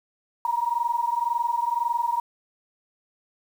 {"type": "tone pair together", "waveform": "sine", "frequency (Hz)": [936.1, 958], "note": ["A#5", "A#5"], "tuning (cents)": [7, 47], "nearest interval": "unison", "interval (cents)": 40, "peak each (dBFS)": [-25, -25], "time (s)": [0.45, 2.2], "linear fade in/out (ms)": 2, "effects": ["8-bit"]}